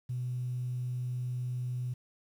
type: tone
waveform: sine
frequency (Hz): 124.7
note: B2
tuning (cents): +17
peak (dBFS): -31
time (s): 0.09-1.94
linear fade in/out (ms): 10
effects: tanh soft clip ceiling -27 dBFS + 10-bit